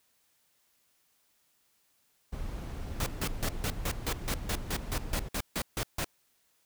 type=noise; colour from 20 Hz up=brown; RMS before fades=-37 dBFS; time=2.32-5.29 s; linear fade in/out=10 ms
type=noise bursts; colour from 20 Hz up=pink; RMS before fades=-32 dBFS; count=15; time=3-6.045 s; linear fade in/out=2 ms; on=63 ms; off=150 ms
effects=white hiss -71 dBFS RMS until 6.65 s